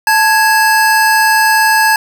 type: tone pair together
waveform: square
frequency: 878.4 / 1661.2 Hz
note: A5 / G#6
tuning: -3 / 0 cents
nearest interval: major seventh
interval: 1103 cents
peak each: -11 dBFS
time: 0.07-1.96 s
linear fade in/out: 2 ms
effects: none